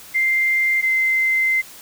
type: tone pair in turn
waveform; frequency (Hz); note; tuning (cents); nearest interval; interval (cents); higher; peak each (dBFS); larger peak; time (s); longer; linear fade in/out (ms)
sine; 2093 / 2074; C7 / C7; 0 / -16; unison; 16; first; -15; neither; 0.14-0.82 / 0.82-1.62; second; 20
effects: white hiss -41 dBFS RMS until 1.81 s